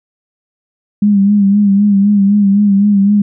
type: tone with vibrato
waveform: sine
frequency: 201.8 Hz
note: G#3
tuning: 49 cents flat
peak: -6 dBFS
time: 1.02-3.22 s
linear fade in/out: 5 ms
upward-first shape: sine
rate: 3.9 Hz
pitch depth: 53 cents each way
effects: none